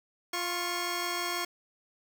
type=tone pair together; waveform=10% pulse; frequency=349.2 / 1093.7 Hz; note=F4 / C#6; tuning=0 / -24 cents; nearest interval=octave + minor sixth; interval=1976 cents; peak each=-25 dBFS; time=0.33-1.45 s; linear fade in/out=5 ms; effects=none